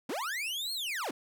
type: linear two-way sweep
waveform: 40% pulse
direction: up then down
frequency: 196 to 4356 to 196 Hz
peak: -32 dBFS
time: 0.09-1.11 s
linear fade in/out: 5 ms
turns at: 0.73 s
effects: none